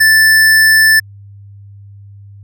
square tone, 1760 Hz, A6, in tune, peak -6 dBFS, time 0-1 s, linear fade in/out 10 ms, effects added 100 Hz sine -33 dBFS peak until 2.43 s

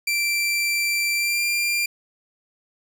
sawtooth tone with pitch glide, 2349 to 2385 Hz, D7 to D7, 0 to +26 cents, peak -17 dBFS, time 0.07-1.86 s, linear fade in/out 5 ms, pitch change +26 cents, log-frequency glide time 1.15-1.43 s, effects none

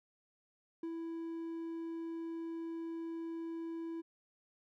triangle tone with ADSR envelope, 330.5 Hz, E4, 5 cents sharp, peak -35 dBFS, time 0.83-4.02 s, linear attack 4 ms, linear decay 68 ms, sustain -2 dB, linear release 20 ms, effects none

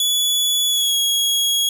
sawtooth tone with pitch glide, 3416 to 3317 Hz, G#7 to G#7, +48 to -3 cents, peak -13 dBFS, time 0-1.69 s, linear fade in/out 2 ms, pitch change -51 cents, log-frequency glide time 0.68-0.95 s, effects none

